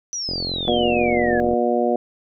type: exponential sweep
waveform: sine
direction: down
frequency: 5970 to 1651 Hz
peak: -24 dBFS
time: 0.13-1.4 s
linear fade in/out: 0 ms
type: click train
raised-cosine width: 2 ms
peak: -16 dBFS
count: 56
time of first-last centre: 0.29-1.534 s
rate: 44.2 Hz
type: harmonic tone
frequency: 120 Hz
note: B2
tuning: 49 cents flat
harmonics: 2 / 3 / 4 / 5 / 6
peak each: -23 / -23 / -23 / -23 / -23 dBFS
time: 0.68-1.96 s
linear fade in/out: 0 ms
effects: none